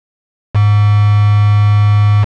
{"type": "tone with quantisation", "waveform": "sine", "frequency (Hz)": 103.83, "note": "G#2", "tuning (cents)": 0, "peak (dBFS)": -6, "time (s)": [0.54, 2.25], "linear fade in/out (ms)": 20, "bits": 3, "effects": ["low-pass 3000 Hz 12 dB/octave"]}